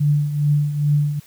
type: tone with tremolo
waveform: sine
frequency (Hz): 146.83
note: D3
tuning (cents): 0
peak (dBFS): -12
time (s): 0-1.2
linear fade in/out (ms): 10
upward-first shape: triangle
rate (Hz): 2.4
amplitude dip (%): 70
effects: white hiss -50 dBFS RMS until 1.26 s